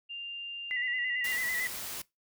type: tone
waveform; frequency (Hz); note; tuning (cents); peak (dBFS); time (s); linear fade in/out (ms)
sine; 2794; F7; 0; -37; 0.09-1.36; 20
type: tone with vibrato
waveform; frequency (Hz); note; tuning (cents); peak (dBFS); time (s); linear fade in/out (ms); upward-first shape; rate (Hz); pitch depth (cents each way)
sine; 1978; B6; +2; -30; 0.71-1.67; 0; square; 9; 35
type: noise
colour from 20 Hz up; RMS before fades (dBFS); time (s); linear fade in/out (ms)
white; -39; 1.24-2.02; 5
effects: noise-tail reverb RT60 0.2 s tail -22 dB re dry